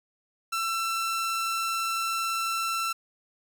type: tone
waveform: sawtooth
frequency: 1341 Hz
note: E6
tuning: 29 cents sharp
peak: -23 dBFS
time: 0.52-2.93 s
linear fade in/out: 10 ms
effects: none